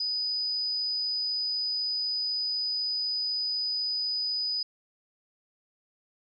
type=tone; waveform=sine; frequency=4978 Hz; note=D#8; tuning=in tune; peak=-27 dBFS; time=0-4.63 s; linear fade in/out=5 ms; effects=none